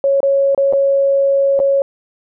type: tone with dropouts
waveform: sine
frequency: 552 Hz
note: C#5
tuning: 7 cents flat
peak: -10 dBFS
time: 0.04-1.82 s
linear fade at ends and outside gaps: 1 ms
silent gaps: 0.204-0.23 / 0.548-0.577 / 0.726-0.734 / 1.592-1.6 s
effects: none